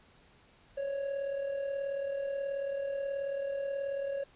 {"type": "tone with amplitude modulation", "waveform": "triangle", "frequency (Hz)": 554.4, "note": "C#5", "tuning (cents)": 0, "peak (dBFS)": -28, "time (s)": [0.77, 4.24], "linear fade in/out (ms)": 10, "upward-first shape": "sine", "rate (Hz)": 38.5, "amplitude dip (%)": 50, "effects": ["pink hiss -62 dBFS RMS until 4.35 s", "resampled to 8000 Hz"]}